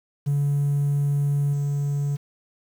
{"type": "tone with level steps", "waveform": "triangle", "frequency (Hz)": 142.9, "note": "D3", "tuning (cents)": -47, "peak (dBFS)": [-16, -19], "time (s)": [0.26, 2.17], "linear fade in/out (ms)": 20, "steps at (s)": 1.53, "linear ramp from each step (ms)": 5, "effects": ["tanh soft clip ceiling -15 dBFS", "8-bit"]}